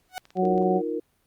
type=tone with exponential growth; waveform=sawtooth; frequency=740 Hz; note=F#5; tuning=in tune; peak=-23 dBFS; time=0.09-0.18 s; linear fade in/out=0 ms; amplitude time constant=18 ms
type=clicks; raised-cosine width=0.2 ms; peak=-32 dBFS; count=6; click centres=0.178 / 0.254 / 0.305 / 0.371 / 0.453 / 0.579 s
type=harmonic tone; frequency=185 Hz; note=F#3; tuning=in tune; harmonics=1 / 2 / 3 / 4; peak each=-25 / -24 / -29 / -25 dBFS; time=0.35-0.82 s; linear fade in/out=50 ms
type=chord; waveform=sine; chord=Eb suspended second; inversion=none; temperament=equal; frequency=311.1 / 349.2 / 466.2 Hz; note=Eb4 / F4 / Bb4; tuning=0 / 0 / 0 cents; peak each=-31 / -31 / -29 dBFS; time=0.42-1 s; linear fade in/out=10 ms
effects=pink hiss -68 dBFS RMS until 1.26 s + Opus 48 kbps